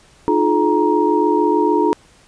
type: tone cluster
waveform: sine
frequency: 304.4 / 351 / 426.8 / 939 Hz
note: D#4 / F4 / G#4 / A#5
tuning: -38 / +9 / +47 / +12 cents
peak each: -18 dBFS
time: 0.28-1.93 s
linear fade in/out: 0 ms
effects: pink hiss -50 dBFS RMS until 2.27 s + resampled to 22050 Hz